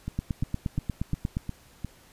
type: two click trains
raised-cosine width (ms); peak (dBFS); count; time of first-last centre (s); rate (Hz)
5; -15 / -19; 11 / 6; 0.19-1.369 / 0.08-1.847; 8.48 / 2.83
effects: pink hiss -56 dBFS RMS until 2.12 s + resampled to 32000 Hz